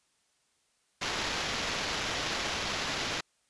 white noise with sample-and-hold, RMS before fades -33 dBFS, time 1.01-3.21 s, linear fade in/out 10 ms, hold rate 8820 Hz, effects white hiss -72 dBFS RMS until 3.49 s + resampled to 22050 Hz

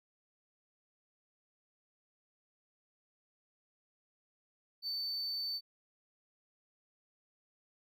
triangle tone, 4535 Hz, C#8, 39 cents sharp, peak -34 dBFS, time 4.82-5.61 s, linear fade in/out 50 ms, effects none

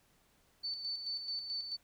sine tone with tremolo, 4512 Hz, C#8, 30 cents sharp, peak -35 dBFS, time 0.63-1.77 s, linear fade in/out 20 ms, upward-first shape square, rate 4.6 Hz, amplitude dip 50%, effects pink hiss -70 dBFS RMS until 1.83 s

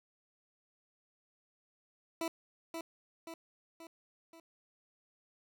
20% pulse tone with echo, 329.6 Hz, E4, in tune, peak -29 dBFS, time 2.21-2.28 s, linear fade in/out 2 ms, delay 530 ms, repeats 4, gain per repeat -5 dB, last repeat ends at 4.4 s, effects none

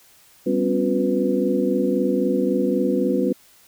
sine tone cluster, 197.2 / 252.4 / 276.2 / 357.7 / 495.6 Hz, G3 / B3 / C#4 / F4 / B4, +11 / +38 / -6 / +41 / +6 cents, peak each -24 dBFS, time 0.46-3.33 s, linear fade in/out 10 ms, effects white hiss -53 dBFS RMS until 3.67 s

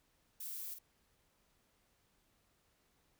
violet noise with echo, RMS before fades -45 dBFS, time 0.4-0.74 s, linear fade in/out 5 ms, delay 48 ms, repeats 1, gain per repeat -7 dB, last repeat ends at 0.788 s, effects pink hiss -75 dBFS RMS until 3.19 s

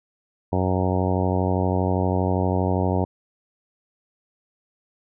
harmonic tone, 92.5 Hz, F#2, in tune, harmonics 1 / 2 / 3 / 4 / 5 / 6 / 7 / 8 / 9 / 10, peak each -23 / -26 / -28 / -29 / -30 / -31 / -31 / -32 / -33 / -33 dBFS, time 0.52-3.05 s, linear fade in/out 10 ms, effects none

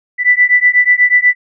sine beating tone pair, 1975.5 / 1983.7 Hz, B6 / B6, 0 / +7 cents, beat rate 8.2 Hz, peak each -10 dBFS, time 0.18-1.35 s, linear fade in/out 50 ms, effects none

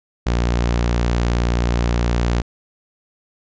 sawtooth tone, 59.1 Hz, A#1, 24 cents sharp, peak -12 dBFS, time 0.26-2.42 s, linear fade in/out 10 ms, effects resampled to 16000 Hz

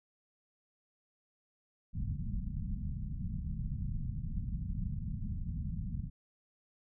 pink low-pass noise, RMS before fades -37 dBFS, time 1.93-6.1 s, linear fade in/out 20 ms, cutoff 210 Hz, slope 48 dB/octave, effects none

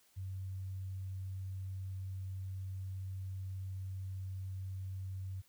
sine tone, 94.9 Hz, F#2, 44 cents sharp, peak -39 dBFS, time 0.16-5.42 s, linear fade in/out 20 ms, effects white hiss -69 dBFS RMS until 5.48 s

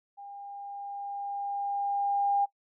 sine tone with level ramp, 804 Hz, G5, 44 cents sharp, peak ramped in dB -42 to -22 dBFS, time 0.17-2.46 s, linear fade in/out 20 ms, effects noise-tail reverb RT60 0.1 s tail -20 dB re dry

